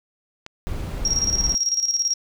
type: click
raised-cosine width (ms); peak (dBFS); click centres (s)
0.2; -18; 0.464
type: noise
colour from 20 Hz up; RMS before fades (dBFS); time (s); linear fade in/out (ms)
brown; -27; 0.67-1.55; 0
type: tone with tremolo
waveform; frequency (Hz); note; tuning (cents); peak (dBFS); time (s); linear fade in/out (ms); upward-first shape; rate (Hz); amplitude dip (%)
sine; 5610; F8; +7; -17; 1.05-2.14; 2; square; 18; 65
effects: none